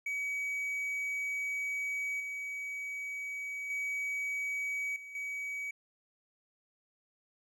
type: tone with level steps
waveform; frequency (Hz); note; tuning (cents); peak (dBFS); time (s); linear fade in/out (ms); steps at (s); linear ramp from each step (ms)
triangle; 2270; C#7; +41; -31 / -35 / -31 / -43 / -34; 0.06-5.71; 5; 2.2 / 3.7 / 4.96 / 5.15; 2
effects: none